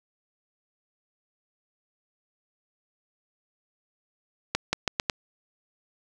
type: accelerating click train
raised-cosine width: 0.2 ms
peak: -6 dBFS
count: 5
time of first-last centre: 4.55-5.098 s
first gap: 180 ms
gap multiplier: 0.82
effects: none